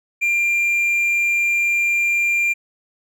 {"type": "tone", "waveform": "triangle", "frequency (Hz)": 2386, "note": "D7", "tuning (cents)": 27, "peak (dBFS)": -14, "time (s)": [0.21, 2.54], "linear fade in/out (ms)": 20, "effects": []}